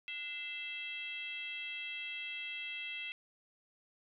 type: tone with frequency modulation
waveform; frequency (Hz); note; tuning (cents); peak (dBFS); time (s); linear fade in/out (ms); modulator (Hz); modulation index
sine; 2652; E7; +10; -39; 0.08-3.12; 0; 599; 0.99
effects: none